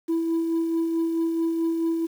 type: tone with tremolo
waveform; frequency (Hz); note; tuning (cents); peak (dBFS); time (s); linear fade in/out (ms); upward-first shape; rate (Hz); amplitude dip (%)
sine; 330; E4; +2; -18; 0.08-2.07; 20; sine; 4.6; 40
effects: tanh soft clip ceiling -19 dBFS + 8-bit